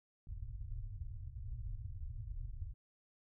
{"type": "low-pass noise", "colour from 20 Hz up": "pink", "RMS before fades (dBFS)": -44, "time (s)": [0.27, 2.74], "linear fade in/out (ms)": 2, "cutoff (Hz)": 120, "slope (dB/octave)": 96, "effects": []}